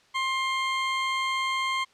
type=tone; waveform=20% pulse; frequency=1058 Hz; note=C6; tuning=19 cents sharp; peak=-20 dBFS; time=0.14-1.85 s; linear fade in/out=20 ms; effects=white hiss -60 dBFS RMS until 1.93 s + low-pass 5000 Hz 12 dB/octave